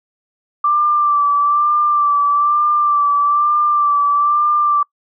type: tone with vibrato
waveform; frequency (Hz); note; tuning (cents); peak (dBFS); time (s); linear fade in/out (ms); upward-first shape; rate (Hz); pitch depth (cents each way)
sine; 1174.7; D6; 0; -11; 0.64-4.83; 5; sine; 1.1; 31
effects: noise-tail reverb RT60 0.1 s tail -25 dB re dry